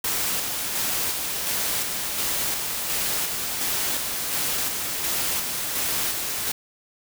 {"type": "noise with tremolo", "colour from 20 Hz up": "white", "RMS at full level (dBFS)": -25, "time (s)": [0.04, 6.52], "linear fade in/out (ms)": 5, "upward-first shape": "square", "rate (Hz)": 1.4, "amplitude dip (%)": 30, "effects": []}